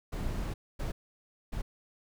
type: noise bursts at uneven times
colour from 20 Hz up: brown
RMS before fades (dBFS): -34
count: 3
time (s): 0.12-0.54 / 0.79-0.92 / 1.52-1.62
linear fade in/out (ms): 10
effects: none